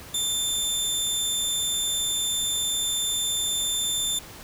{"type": "tone", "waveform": "20% pulse", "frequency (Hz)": 3557, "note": "A7", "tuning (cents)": 18, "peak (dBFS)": -18, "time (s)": [0.14, 4.19], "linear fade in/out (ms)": 5, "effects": ["pink hiss -43 dBFS RMS until 4.43 s"]}